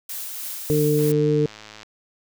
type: noise with tremolo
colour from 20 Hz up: blue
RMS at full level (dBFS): -31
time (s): 0.09-1.12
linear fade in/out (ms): 5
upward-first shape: sine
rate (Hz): 3.2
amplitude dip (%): 25
type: harmonic tone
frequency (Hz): 149.7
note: D3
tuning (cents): +33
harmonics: 1 / 2 / 3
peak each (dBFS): -21 / -23 / -19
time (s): 0.7-1.46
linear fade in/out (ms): 0
type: click train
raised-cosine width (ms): 0.2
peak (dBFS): -23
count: 91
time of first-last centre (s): 0.99-1.831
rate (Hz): 107
effects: none